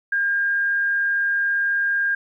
sine tone with frequency modulation, 1611 Hz, G6, 47 cents sharp, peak -18 dBFS, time 0.12-2.15 s, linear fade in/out 5 ms, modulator 105 Hz, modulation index 0.23, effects 10-bit

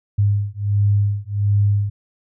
sine beating tone pair, 101.3 / 102.7 Hz, G#2 / G#2, -43 / -19 cents, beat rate 1.4 Hz, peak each -18 dBFS, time 0.18-1.9 s, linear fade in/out 10 ms, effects none

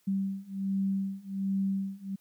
sine beating tone pair, 193.8 / 195.1 Hz, G3 / G3, -20 / -8 cents, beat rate 1.3 Hz, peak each -32 / -31 dBFS, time 0.07-2.16 s, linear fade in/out 10 ms, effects white hiss -69 dBFS RMS until 2.2 s

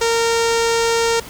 sawtooth tone with low-pass filter, 460.9 Hz, A#4, 20 cents flat, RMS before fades -17 dBFS, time 0.01-1.2 s, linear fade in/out 5 ms, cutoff 6800 Hz, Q 2, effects pink hiss -36 dBFS RMS until 1.29 s

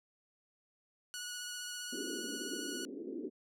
10% pulse tone with vibrato, 1462 Hz, F#6, 21 cents flat, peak -32 dBFS, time 1.14-2.85 s, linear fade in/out 0 ms, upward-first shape sine, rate 15 Hz, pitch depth 16 cents each way
white band-pass noise, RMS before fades -43 dBFS, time 1.92-3.3 s, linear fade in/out 10 ms, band 240 to 410 Hz, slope 48 dB/octave
effects none

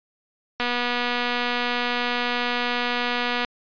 click train, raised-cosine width 0.3 ms, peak -9 dBFS, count 693, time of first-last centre 0.6-3.448 s, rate 243 Hz, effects resampled to 11025 Hz

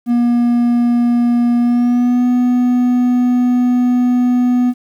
triangle tone with pitch glide, 239.4 to 247.1 Hz, A#3 to B3, +46 to +1 cents, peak -8 dBFS, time 0.06-4.74 s, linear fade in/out 50 ms, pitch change +55 cents, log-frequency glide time 1.58-2.27 s, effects 8-bit

